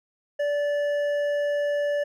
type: tone with hard clipping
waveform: sine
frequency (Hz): 581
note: D5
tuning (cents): -19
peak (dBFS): -24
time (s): 0.39-2.04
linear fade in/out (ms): 10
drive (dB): 7
effects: none